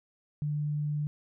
sine tone, 148.5 Hz, D3, 20 cents sharp, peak -28 dBFS, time 0.42-1.07 s, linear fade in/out 0 ms, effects none

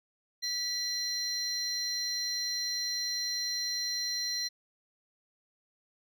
triangle tone cluster, 1956 / 4105 / 5730 Hz, B6 / C8 / F8, -17 / -34 / +44 cents, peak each -40 / -31 / -36 dBFS, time 0.42-4.49 s, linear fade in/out 20 ms, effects none

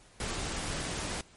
pink noise, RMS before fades -35 dBFS, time 0.2-1.21 s, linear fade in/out 2 ms, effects pink hiss -58 dBFS RMS until 1.36 s + MP3 48 kbps

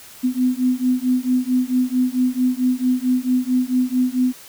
sine beating tone pair, 250.5 / 255 Hz, B3 / C4, +25 / -44 cents, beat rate 4.5 Hz, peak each -19 dBFS, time 0.23-4.33 s, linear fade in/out 20 ms, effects white hiss -42 dBFS RMS until 4.48 s

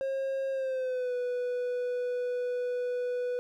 triangle tone with pitch glide, 538 to 493.3 Hz, C5 to B4, +48 to -2 cents, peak -27 dBFS, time 0.01-3.39 s, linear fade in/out 0 ms, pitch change -150 cents, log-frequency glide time 0.51-1.14 s, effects none

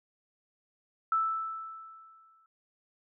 sine tone with exponential decay, 1318.5 Hz, E6, in tune, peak -23 dBFS, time 1.12-2.46 s, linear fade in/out 2 ms, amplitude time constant 290 ms, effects none

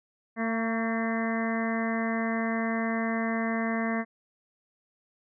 harmonic tone with a mistuned harmonic, 226.3 Hz, A3, 49 cents sharp, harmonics 1 / 2 / 3 / 4 / 5 / 6 / 7 / 8 / 9, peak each -28 / -37 / -34 / -43 / -37 / -47 / -40 / -37 / -38 dBFS, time 0.36-4.05 s, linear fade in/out 50 ms, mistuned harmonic 4, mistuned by +35 cents, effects none

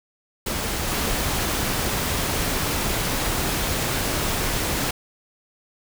pink noise with level steps, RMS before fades -26 / -24 dBFS, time 0.46-4.91 s, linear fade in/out 5 ms, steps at 0.88 s, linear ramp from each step 2 ms, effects none

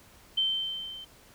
sine tone with level ramp, 3105 Hz, G7, 17 cents flat, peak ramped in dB -22 to -41 dBFS, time 0.37-1.05 s, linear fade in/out 10 ms, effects pink hiss -56 dBFS RMS until 1.34 s

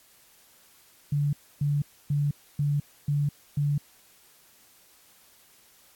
sine tone bursts, 144.7 Hz, D3, 25 cents flat, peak -22 dBFS, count 6, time 1.12-3.78 s, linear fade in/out 5 ms, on 210 ms, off 280 ms, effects white hiss -58 dBFS RMS until 5.95 s + AAC 64 kbps

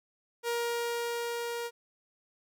sawtooth tone with level ramp, 471.7 Hz, A#4, 20 cents sharp, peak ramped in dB -25 to -30 dBFS, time 0.43-1.71 s, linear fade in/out 50 ms, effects none

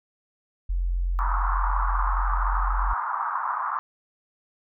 sine tone, 44.03 Hz, F1, 15 cents sharp, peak -22 dBFS, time 0.69-2.94 s, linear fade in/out 10 ms
white band-pass noise, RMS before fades -28 dBFS, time 1.19-3.79 s, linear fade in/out 0 ms, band 880 to 1300 Hz, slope 48 dB/octave
effects none

